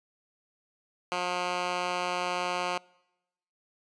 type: tone with band-pass filter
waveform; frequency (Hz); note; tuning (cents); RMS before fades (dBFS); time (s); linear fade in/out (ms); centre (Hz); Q
10% pulse; 178.9; F3; +42; -31; 1.12-2.78; 0; 1900; 0.58
effects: noise-tail reverb RT60 0.9 s tail -25 dB re dry + resampled to 22050 Hz